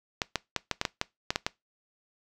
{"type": "clicks", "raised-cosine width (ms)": 0.2, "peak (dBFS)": -9, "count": 10, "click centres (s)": [0.218, 0.357, 0.563, 0.713, 0.814, 0.852, 1.014, 1.305, 1.359, 1.465], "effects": ["noise-tail reverb RT60 0.2 s tail -22 dB re dry"]}